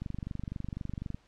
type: click train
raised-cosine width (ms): 5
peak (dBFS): -24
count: 28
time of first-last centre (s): 0.02-1.145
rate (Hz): 24
effects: pink hiss -65 dBFS RMS until 1.27 s + low-pass 5000 Hz 12 dB/octave